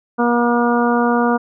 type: harmonic tone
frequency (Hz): 238.9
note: A#3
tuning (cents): +43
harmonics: 1 / 2 / 3 / 4 / 5 / 6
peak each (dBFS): -16 / -19 / -21 / -22 / -23 / -24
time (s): 0.18-1.38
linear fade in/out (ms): 20
effects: none